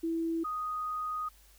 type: tone pair in turn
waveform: sine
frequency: 329.6 / 1244.4 Hz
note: E4 / D#6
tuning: 0 / 0 cents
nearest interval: octave + major seventh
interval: 2300 cents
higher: second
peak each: -29 / -32 dBFS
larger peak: first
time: 0.03-0.44 / 0.44-1.29 s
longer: second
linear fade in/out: 10 ms
effects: added 50 Hz sine -59 dBFS peak until 1.58 s + white hiss -62 dBFS RMS until 1.58 s